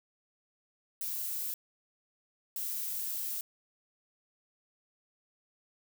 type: noise bursts at uneven times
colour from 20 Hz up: violet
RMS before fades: -36 dBFS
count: 2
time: 1.01-1.54 / 2.56-3.41 s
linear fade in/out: 2 ms
effects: none